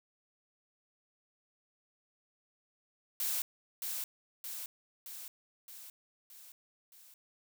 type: noise with echo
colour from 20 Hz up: blue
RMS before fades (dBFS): -34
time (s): 3.2-3.42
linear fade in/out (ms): 2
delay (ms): 620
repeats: 6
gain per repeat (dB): -4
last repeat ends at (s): 7.14
effects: none